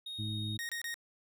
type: tone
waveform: triangle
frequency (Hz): 3729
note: A#7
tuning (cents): 0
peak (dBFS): -38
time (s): 0.06-0.57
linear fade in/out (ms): 5
type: harmonic tone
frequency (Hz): 106.5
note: G#2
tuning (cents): +44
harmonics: 1 / 2 / 3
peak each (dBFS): -36 / -42 / -46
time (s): 0.18-0.58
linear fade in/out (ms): 20
type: tone bursts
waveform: sawtooth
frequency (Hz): 1864.7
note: A#6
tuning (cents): 0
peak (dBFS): -33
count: 3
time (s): 0.59-0.942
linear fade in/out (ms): 0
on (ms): 100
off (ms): 26
effects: none